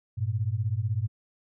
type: beating tone pair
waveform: sine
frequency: 99.9 / 115.9 Hz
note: G2 / A#2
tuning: +33 / -10 cents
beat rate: 16 Hz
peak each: -28 dBFS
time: 0.17-1.08 s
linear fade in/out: 20 ms
effects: none